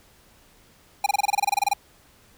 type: tone bursts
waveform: square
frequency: 809 Hz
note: G#5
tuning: 46 cents flat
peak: -18 dBFS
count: 15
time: 1.04-1.735 s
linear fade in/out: 5 ms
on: 23 ms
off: 25 ms
effects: pink hiss -56 dBFS RMS until 2.37 s